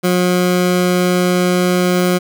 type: tone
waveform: 20% pulse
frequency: 179.9 Hz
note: F#3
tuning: 48 cents flat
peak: -7 dBFS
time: 0.03-2.19 s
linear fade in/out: 20 ms
effects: none